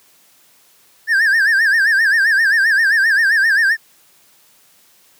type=tone with vibrato; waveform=triangle; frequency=1698 Hz; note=G#6; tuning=38 cents sharp; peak=-9 dBFS; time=1.07-3.77 s; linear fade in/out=50 ms; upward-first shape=sine; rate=7.6 Hz; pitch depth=150 cents each way; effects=white hiss -52 dBFS RMS until 5.19 s + high-pass 100 Hz 12 dB/octave